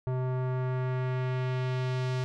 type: tone with low-pass filter sweep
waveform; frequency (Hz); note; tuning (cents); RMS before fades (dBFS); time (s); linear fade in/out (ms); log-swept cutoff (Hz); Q
square; 128.1; C3; -36; -30; 0.07-2.24; 0; 900 to 5400; 0.94
effects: none